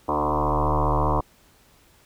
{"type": "tone with frequency modulation", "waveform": "sine", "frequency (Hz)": 523.3, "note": "C5", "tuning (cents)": 0, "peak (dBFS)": -19, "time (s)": [0.08, 1.21], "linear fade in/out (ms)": 10, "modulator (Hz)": 74.8, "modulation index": 7.8, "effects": ["pink hiss -57 dBFS RMS until 2.05 s"]}